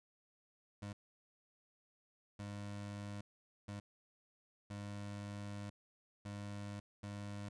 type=tone bursts at uneven times; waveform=25% pulse; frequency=102 Hz; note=G#2; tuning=31 cents flat; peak=-40 dBFS; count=6; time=0.82-0.93 / 2.39-3.21 / 3.68-3.8 / 4.7-5.7 / 6.25-6.8 / 7.03-7.49 s; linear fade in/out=5 ms; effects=resampled to 22050 Hz